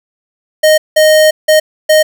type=tone bursts at uneven times; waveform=square; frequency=620 Hz; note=D#5; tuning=6 cents flat; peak=-5 dBFS; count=4; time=0.63-0.78 / 0.96-1.31 / 1.48-1.6 / 1.89-2.03 s; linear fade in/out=10 ms; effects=none